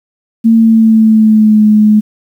sine tone with pitch glide, 226.6 to 212.7 Hz, A#3 to G#3, -49 to +42 cents, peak -3 dBFS, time 0.44-2.01 s, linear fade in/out 20 ms, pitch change -109 cents, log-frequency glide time 0.55-1.65 s, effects 7-bit

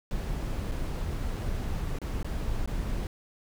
brown noise with dropouts, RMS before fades -31 dBFS, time 0.11-3.07 s, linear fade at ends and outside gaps 1 ms, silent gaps 0.714-0.718 / 1.987-2.016 / 2.229-2.245 / 2.659-2.675 s, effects none

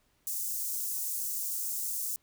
white high-pass noise, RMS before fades -34 dBFS, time 0.27-2.16 s, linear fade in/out 0 ms, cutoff 6500 Hz, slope 24 dB/octave, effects pink hiss -71 dBFS RMS until 2.22 s

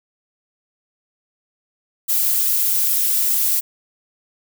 violet noise with flanger, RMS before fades -18 dBFS, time 2.08-3.61 s, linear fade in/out 20 ms, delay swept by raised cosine 1.5 to 4.5 ms, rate 2.4 Hz, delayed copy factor +0.95, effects none

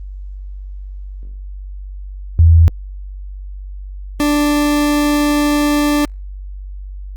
sine / 40% pulse tone pair in turn, 82.41 / 293.7 Hz, E2 / D4, 0 / 0 cents, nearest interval octave + minor seventh, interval 2200 cents, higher second, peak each -4 / -11 dBFS, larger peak first, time 2.39-2.68 / 4.2-6.05 s, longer second, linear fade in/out 0 ms, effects added 48 Hz sine -26 dBFS peak until 7.16 s + Opus 32 kbps

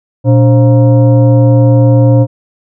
sine tone with frequency modulation, 119.4 Hz, A#2, 42 cents sharp, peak -3 dBFS, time 0.24-2.27 s, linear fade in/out 50 ms, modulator 410 Hz, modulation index 0.76, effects none

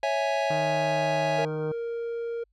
square chord, C# minor, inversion none, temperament equal, 554.4 / 659.3 / 830.6 Hz, C#5 / E5 / G#5, 0 / 0 / 0 cents, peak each -29 dBFS, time 0.03-1.45 s, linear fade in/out 2 ms
harmonic tone, 154.5 Hz, D#3, 12 cents flat, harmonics 1 / 2 / 3 / 4 / 5 / 6 / 7 / 8 / 9 / 10, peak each -32 / -38 / -42 / -44 / -46 / -48 / -49 / -50 / -51 / -52 dBFS, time 0.5-1.72 s, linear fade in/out 5 ms
triangle tone, 466.2 Hz, A#4, in tune, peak -27 dBFS, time 1.38-2.44 s, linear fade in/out 10 ms
effects added 50 Hz sine -67 dBFS peak until 2.52 s + low-pass 4000 Hz 12 dB/octave

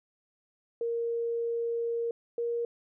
sine tone pair in turn, 466.2 / 470.5 Hz, A#4 / A#4, 0 / +16 cents, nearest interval unison, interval 16 cents, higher second, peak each -28 dBFS, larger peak neither, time 0.81-2.11 / 2.38-2.65 s, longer first, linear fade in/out 2 ms, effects none

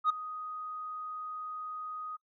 sine tone with ADSR envelope, 1248 Hz, D#6, 5 cents sharp, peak -19 dBFS, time 0.04-2.17 s, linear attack 56 ms, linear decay 10 ms, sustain -18 dB, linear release 18 ms, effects noise-tail reverb RT60 0.1 s tail -26 dB re dry + tanh soft clip ceiling -21 dBFS

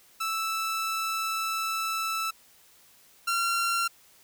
sawtooth tone pair in turn, 1318.5 / 1371.3 Hz, E6 / F6, 0 / -32 cents, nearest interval minor second, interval 68 cents, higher second, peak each -24 / -21 dBFS, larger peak second, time 0.2-2.31 / 3.27-3.88 s, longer first, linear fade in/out 10 ms, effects white hiss -58 dBFS RMS until 4.23 s

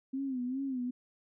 sine tone with vibrato, 260 Hz, C4, 11 cents flat, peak -32 dBFS, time 0.13-0.91 s, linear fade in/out 10 ms, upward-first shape sine, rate 2.5 Hz, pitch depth 100 cents each way, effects none

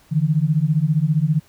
sine beating tone pair, 146.83 / 161.83 Hz, D3 / E3, 0 / -32 cents, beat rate 15 Hz, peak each -18 dBFS, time 0.11-1.4 s, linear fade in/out 20 ms, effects pink hiss -54 dBFS RMS until 1.48 s

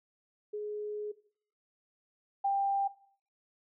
sine tone pair in turn, 419.5 / 791.9 Hz, G#4 / G5, +17 / +17 cents, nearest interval major seventh, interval 1100 cents, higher second, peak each -34 / -26 dBFS, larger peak second, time 0.53-1.12 / 2.44-2.88 s, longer first, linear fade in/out 10 ms, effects noise-tail reverb RT60 0.5 s tail -17 dB re dry

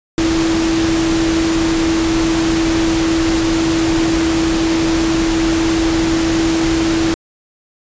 sine tone in noise, 327.2 Hz, E4, 13 cents flat, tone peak -13 dBFS, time 0.18-7.14 s, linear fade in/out 0 ms, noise pink, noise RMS -20 dBFS, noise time 0.18-7.14 s, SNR +4 dB, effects resampled to 16000 Hz

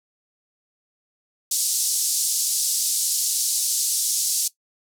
white band-pass noise, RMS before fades -23 dBFS, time 1.51-4.48 s, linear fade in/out 5 ms, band 4700 to 11000 Hz, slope 24 dB/octave, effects noise-tail reverb RT60 0.1 s tail -17 dB re dry

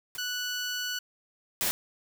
white noise with exponential decay, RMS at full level -34 dBFS, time 0.15-0.22 s, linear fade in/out 2 ms, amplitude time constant 15 ms
15% pulse tone, 1480 Hz, F#6, in tune, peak -24 dBFS, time 0.18-0.99 s, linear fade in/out 5 ms
white noise, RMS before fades -28 dBFS, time 1.61-1.71 s, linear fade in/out 0 ms
effects none

